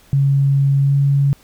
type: tone with pitch glide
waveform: sine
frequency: 138.59 to 139.96 Hz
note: C#3 to C#3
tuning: 0 to +17 cents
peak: -11 dBFS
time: 0.13-1.33 s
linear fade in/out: 0 ms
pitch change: +17 cents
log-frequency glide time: 0.8-0.94 s
effects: pink hiss -50 dBFS RMS until 1.43 s